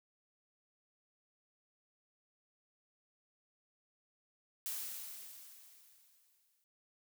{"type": "noise with exponential decay", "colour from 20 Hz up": "blue", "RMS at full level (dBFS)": -39, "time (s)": [4.66, 6.64], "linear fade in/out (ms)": 0, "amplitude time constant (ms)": 430, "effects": []}